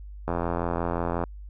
click train, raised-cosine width 1 ms, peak -13 dBFS, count 83, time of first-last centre 0.28-1.238 s, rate 85.6 Hz, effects added 50 Hz sine -38 dBFS peak until 1.49 s

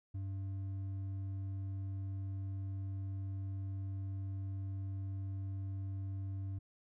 sine tone with hard clipping, 97 Hz, G2, 18 cents flat, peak -39 dBFS, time 0.14-6.59 s, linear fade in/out 10 ms, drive 4 dB, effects none

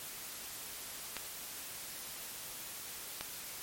clicks, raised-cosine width 0.2 ms, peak -20 dBFS, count 2, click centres 1.167 / 3.21 s, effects white hiss -45 dBFS RMS until 3.62 s + MP3 64 kbps

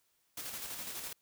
white noise with tremolo, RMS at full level -41 dBFS, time 0.37-1.13 s, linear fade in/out 5 ms, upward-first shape square, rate 12 Hz, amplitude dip 35%, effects white hiss -75 dBFS RMS until 1.21 s

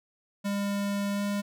square tone with pitch glide, 201.3 to 202.8 Hz, G3 to G#3, +46 to -41 cents, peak -28 dBFS, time 0.44-1.42 s, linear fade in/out 20 ms, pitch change +13 cents, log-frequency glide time 1.13-1.22 s, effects none

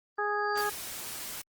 sine tone with exponential growth, 4699 Hz, D8, in tune, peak -35 dBFS, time 0.17-0.61 s, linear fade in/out 2 ms, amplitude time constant 94 ms
harmonic tone, 414.6 Hz, G#4, 3 cents flat, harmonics 1 / 2 / 3 / 4, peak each -33 / -33 / -33 / -33 dBFS, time 0.18-0.7 s, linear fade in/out 10 ms
white noise, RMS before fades -39 dBFS, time 0.55-1.42 s, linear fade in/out 10 ms
effects Opus 24 kbps

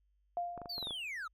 sine tone with exponential decay, 698.5 Hz, F5, in tune, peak -31 dBFS, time 0.37-1.02 s, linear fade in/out 1 ms, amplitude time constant 140 ms
clicks, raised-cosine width 1 ms, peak -31 dBFS, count 7, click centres 0.577 / 0.617 / 0.658 / 0.781 / 0.827 / 0.871 / 0.908 s
triangle linear sweep, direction down, 4699 to 1214 Hz, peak -37 dBFS, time 0.69-1.28 s, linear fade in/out 10 ms
effects added 50 Hz sine -70 dBFS peak until 1.33 s

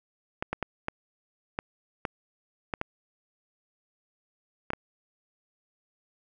clicks, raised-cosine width 0.5 ms, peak -14 dBFS, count 10, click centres 0.425 / 0.53 / 0.627 / 0.884 / 1.589 / 2.052 / 2.738 / 2.814 / 4.704 / 4.734 s, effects none

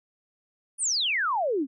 sine exponential sweep, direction down, 9960 to 248 Hz, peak -23 dBFS, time 0.78-1.67 s, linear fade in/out 50 ms, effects none

